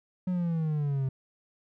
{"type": "exponential sweep", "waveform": "triangle", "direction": "down", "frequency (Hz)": [185, 130.81], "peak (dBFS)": -24, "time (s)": [0.27, 1.09], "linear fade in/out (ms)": 5, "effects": []}